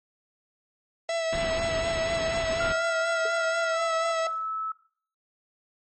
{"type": "tone with vibrato", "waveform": "45% pulse", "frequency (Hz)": 659.3, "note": "E5", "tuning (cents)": 0, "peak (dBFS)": -25, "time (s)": [1.09, 4.27], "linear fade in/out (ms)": 2, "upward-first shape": "sine", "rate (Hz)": 4.1, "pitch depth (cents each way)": 25}
{"type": "low-pass noise", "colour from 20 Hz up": "pink", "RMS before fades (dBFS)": -34, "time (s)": [1.32, 2.73], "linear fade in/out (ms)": 10, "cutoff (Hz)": 4400, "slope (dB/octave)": 96}
{"type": "tone with pitch glide", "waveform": "sine", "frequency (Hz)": [1396.9, 1303.4], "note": ["F6", "E6"], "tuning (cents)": [0, -20], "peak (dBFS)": -28, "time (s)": [2.6, 4.72], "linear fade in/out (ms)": 5, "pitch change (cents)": -120, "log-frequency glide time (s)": [3.7, 3.78]}
{"type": "tone with exponential decay", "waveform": "sine", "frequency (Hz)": 440, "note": "A4", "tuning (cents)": 0, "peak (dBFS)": -29, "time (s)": [3.25, 3.32], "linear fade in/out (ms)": 5, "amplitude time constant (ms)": 15}
{"effects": ["noise-tail reverb RT60 0.5 s tail -17 dB re dry", "MP3 32 kbps"]}